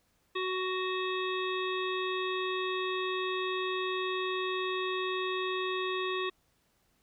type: harmonic tone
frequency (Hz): 371.8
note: F#4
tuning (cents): +8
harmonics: 1 / 3 / 5 / 7 / 9 / 10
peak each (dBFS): -33 / -36 / -40 / -40 / -44 / -41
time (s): 0.35-6.3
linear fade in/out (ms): 10
effects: pink hiss -72 dBFS RMS until 7.02 s